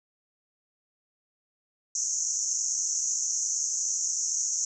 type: band-pass noise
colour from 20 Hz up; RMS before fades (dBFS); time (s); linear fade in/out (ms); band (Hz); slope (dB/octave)
pink; -29; 1.95-4.65; 2; 5900 to 7000; 96
effects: none